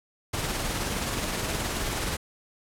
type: noise with tremolo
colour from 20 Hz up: pink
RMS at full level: -28 dBFS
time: 0.33-2.17 s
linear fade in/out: 10 ms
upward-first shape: triangle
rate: 19 Hz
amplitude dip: 35%
effects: low-pass 12000 Hz 12 dB/octave